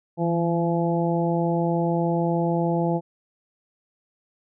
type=harmonic tone with a mistuned harmonic; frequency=170 Hz; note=F3; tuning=46 cents flat; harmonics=1 / 2 / 3 / 4 / 5; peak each=-23 / -26 / -28 / -29 / -30 dBFS; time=0.17-3.01 s; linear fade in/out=50 ms; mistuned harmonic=1; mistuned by=-34 cents; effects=none